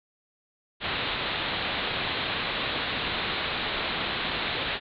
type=low-pass noise; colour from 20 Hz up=white; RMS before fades=-30 dBFS; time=0.8-4.8 s; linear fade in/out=50 ms; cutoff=4100 Hz; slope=96 dB/octave; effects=none